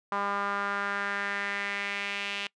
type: tone with band-pass filter sweep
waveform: sawtooth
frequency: 200.9 Hz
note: G3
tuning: 43 cents sharp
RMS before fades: -32 dBFS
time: 0.12-2.47 s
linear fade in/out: 2 ms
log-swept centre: 1100 to 2800 Hz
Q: 3
effects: noise-tail reverb RT60 0.1 s tail -24 dB re dry + resampled to 22050 Hz